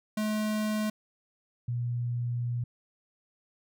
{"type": "tone pair in turn", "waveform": ["square", "sine"], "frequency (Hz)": [214, 120.56], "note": ["A3", "B2"], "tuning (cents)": [-48, -41], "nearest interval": "minor seventh", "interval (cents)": 993, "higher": "first", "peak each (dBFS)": -28, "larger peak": "neither", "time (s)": [[0.17, 0.9], [1.68, 2.64]], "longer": "second", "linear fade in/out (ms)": 5, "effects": []}